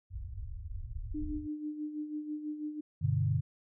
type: low-pass noise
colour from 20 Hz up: pink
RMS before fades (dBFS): -40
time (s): 0.1-1.48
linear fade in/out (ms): 50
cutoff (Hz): 110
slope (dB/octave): 96
type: tone with tremolo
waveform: sine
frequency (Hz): 301.6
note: D4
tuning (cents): +46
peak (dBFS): -33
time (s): 1.14-2.81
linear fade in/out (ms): 10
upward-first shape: sine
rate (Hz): 6.1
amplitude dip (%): 60
type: chord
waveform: sine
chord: G major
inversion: none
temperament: equal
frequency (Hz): 98 / 123.47 / 146.83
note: G2 / B2 / D3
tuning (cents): 0 / 0 / 0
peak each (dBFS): -31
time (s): 3.01-3.41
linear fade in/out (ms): 20
effects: none